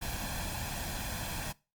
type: noise with comb filter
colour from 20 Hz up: pink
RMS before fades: -37 dBFS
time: 0.01-1.53 s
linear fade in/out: 20 ms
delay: 1.2 ms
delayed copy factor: +0.6
effects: noise-tail reverb RT60 0.3 s tail -22 dB re dry + Opus 48 kbps